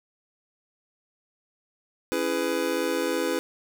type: chord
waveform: square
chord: C# minor seventh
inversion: none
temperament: just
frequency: 277.2 / 332.6 / 415.8 / 498.9 Hz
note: C#4 / E4 / G#4 / B4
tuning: 0 / +16 / +2 / +17 cents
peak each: -33 / -30 / -32 / -29 dBFS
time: 2.12-3.39 s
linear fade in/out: 0 ms
effects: none